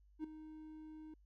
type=tone with ADSR envelope; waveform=triangle; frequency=311.1 Hz; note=D#4; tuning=in tune; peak=-35 dBFS; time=0.19-1.14 s; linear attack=51 ms; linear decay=5 ms; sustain=-13 dB; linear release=3 ms; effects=added 50 Hz sine -64 dBFS peak until 1.25 s